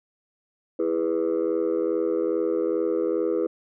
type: chord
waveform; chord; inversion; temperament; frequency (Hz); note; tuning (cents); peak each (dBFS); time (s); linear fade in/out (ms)
sine; E major; none; just; 329.6 / 412 / 494.4; E4 / G#4 / B4; 0 / -14 / +2; -24; 0.79-3.47; 5
effects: tanh soft clip ceiling -17 dBFS